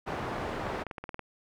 white low-pass noise, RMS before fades -35 dBFS, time 0.06-0.84 s, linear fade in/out 20 ms, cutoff 1000 Hz, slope 12 dB/octave
clicks, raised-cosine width 0.5 ms, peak -23 dBFS, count 10, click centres 0.668 / 0.757 / 0.795 / 0.867 / 0.912 / 0.982 / 1.04 / 1.092 / 1.144 / 1.193 s
effects none

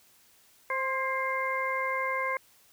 harmonic tone with a mistuned harmonic, 526 Hz, C5, 9 cents sharp, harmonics 1 / 2 / 3 / 4, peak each -34 / -31 / -37 / -32 dBFS, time 0.7-2.37 s, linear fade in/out 2 ms, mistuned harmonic 3, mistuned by +40 cents, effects white hiss -61 dBFS RMS until 2.72 s

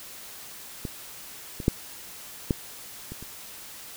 clicks, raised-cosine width 3 ms, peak -18 / -21 / -6 / -9 / -24 / -28 dBFS, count 6, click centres 0.852 / 1.602 / 1.681 / 2.508 / 3.12 / 3.226 s, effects white hiss -43 dBFS RMS until 3.96 s

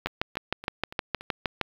two click trains, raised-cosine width 0.3 ms, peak -9 / -23 dBFS, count 11 / 5, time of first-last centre 0.06-1.613 / 0.07-1.21 s, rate 6.44 / 3.51 Hz, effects low-pass 5000 Hz 12 dB/octave + 7-bit

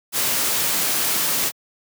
white noise, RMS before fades -21 dBFS, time 0.12-1.52 s, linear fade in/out 50 ms, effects high-pass 100 Hz 12 dB/octave

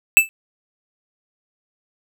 square tone with exponential decay, 2637 Hz, E7, in tune, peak -3 dBFS, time 0.17-0.29 s, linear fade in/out 0 ms, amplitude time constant 25 ms, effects none

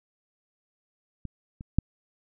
clicks, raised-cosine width 5 ms, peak -23 / -27 / -8 dBFS, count 3, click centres 1.253 / 1.609 / 1.786 s, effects none

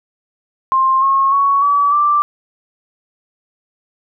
sine tone with pitch steps, 1057 / 1085.5 / 1114.7 / 1144.7 / 1175.5 Hz, C6 / C#6 / C#6 / D6 / D6, +17 / -37 / +9 / -45 / +1 cents, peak -10 dBFS, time 0.72-2.22 s, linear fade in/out 0 ms, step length 300 ms, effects none

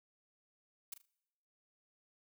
blue noise with echo, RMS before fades -43 dBFS, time 0.92-0.94 s, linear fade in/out 5 ms, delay 39 ms, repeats 3, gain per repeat -11 dB, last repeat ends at 1.057 s, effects noise-tail reverb RT60 1.0 s tail -26 dB re dry

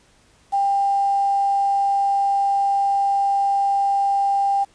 sine tone with quantisation, 795 Hz, G5, 24 cents sharp, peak -16 dBFS, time 0.52-4.65 s, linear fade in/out 20 ms, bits 7, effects pink hiss -56 dBFS RMS until 4.74 s + resampled to 22050 Hz

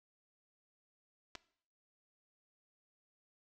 clicks, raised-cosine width 0.2 ms, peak -28 dBFS, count 2, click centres 1.352 / 1.355 s, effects noise-tail reverb RT60 0.6 s tail -19 dB re dry

